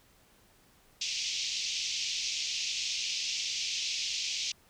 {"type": "band-pass noise", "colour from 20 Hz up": "white", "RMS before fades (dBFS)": -34, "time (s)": [1.01, 4.52], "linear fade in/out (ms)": 5, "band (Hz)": [2400, 6300], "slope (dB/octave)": 48, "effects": ["pink hiss -63 dBFS RMS until 4.69 s"]}